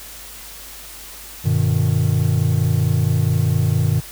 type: chord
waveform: triangle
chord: G augmented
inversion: none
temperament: just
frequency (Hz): 98 / 122.5 / 153.12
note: G2 / B2 / D#3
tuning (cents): 0 / -14 / -27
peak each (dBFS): -17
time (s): 1.44-4.01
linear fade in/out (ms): 20
effects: added 50 Hz sine -44 dBFS peak until 4.11 s + white hiss -37 dBFS RMS until 4.11 s